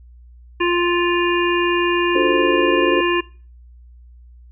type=harmonic tone; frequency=349.2 Hz; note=F4; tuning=in tune; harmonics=1 / 3 / 5 / 7 / 8; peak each=-17 / -22 / -24 / -25 / -26 dBFS; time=0.6-3.21 s; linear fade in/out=10 ms
type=chord; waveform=sine; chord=D dominant seventh; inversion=none; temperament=equal; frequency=293.7 / 370 / 440 / 523.3 Hz; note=D4 / F#4 / A4 / C5; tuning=0 / 0 / 0 / 0 cents; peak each=-22 dBFS; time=2.15-3.01 s; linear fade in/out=5 ms
effects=noise-tail reverb RT60 0.4 s tail -21 dB re dry + added 60 Hz sine -41 dBFS peak until 4.51 s